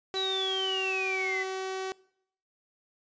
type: tone with pitch glide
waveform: sawtooth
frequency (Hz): 381.9 to 379.3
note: G4 to F#4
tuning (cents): -45 to +43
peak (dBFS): -28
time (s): 0.14-1.92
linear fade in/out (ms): 0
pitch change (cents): -12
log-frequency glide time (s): 0.34-1.23
type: exponential sweep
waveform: sine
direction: down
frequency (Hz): 3988 to 1975.5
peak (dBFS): -29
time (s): 0.15-1.44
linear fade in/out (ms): 20
effects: noise-tail reverb RT60 0.7 s tail -23 dB re dry + resampled to 16000 Hz